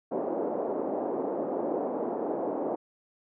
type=band-pass noise; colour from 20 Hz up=pink; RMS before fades=-31 dBFS; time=0.11-2.76 s; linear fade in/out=10 ms; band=280 to 740 Hz; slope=24 dB/octave; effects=none